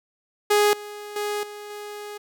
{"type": "tone with level steps", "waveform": "sawtooth", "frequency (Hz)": 415.3, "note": "G#4", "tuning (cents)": 0, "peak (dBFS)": [-12, -31, -21, -32, -30], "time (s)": [0.5, 2.18], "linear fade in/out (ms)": 10, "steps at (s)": [0.73, 1.16, 1.43, 1.7], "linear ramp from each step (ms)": 2, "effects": []}